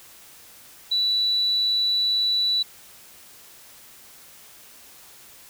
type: tone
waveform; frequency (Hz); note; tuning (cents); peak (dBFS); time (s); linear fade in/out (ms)
sine; 3951; B7; 0; -19; 0.91-2.63; 10
effects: white hiss -48 dBFS RMS until 5.49 s